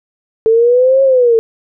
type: linear two-way sweep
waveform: sine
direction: up then down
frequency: 440 to 545 to 444.8 Hz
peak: -6 dBFS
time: 0.46-1.39 s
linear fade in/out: 0 ms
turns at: 1.03 s
effects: none